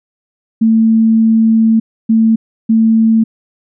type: tone bursts at uneven times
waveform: sine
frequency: 223.6 Hz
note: A3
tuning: 28 cents sharp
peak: -6 dBFS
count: 3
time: 0.61-1.8 / 2.09-2.36 / 2.69-3.24 s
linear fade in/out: 10 ms
effects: none